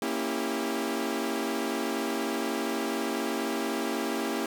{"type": "chord", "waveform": "sawtooth", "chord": "A# diminished seventh", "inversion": "none", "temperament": "equal with one note detuned", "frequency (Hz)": [233.1, 277.2, 329.6, 397.2], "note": ["A#3", "C#4", "E4", "G4"], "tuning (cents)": [0, 0, 0, 23], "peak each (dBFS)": -30, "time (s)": [0.02, 4.46], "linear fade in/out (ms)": 2, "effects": []}